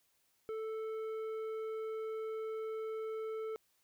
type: tone with tanh clipping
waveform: sine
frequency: 440 Hz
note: A4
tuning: in tune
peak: -39 dBFS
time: 0.49-3.56 s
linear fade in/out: 0 ms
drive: 9 dB
effects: white hiss -75 dBFS RMS until 3.83 s